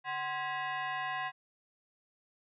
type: tone with frequency modulation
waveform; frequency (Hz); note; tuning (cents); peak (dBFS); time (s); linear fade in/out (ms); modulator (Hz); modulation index
sine; 146.83; D3; 0; -33; 0.04-1.32; 50; 900; 2.3
effects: none